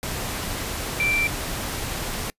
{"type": "tone in noise", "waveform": "sine", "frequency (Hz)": 2349, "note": "D7", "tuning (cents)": 0, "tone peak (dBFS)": -20, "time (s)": [1, 1.27], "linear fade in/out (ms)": 0, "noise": "pink", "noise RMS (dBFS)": -29, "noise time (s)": [0.03, 2.3], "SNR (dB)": 6, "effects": ["noise-tail reverb RT60 0.1 s tail -25 dB re dry", "resampled to 32000 Hz"]}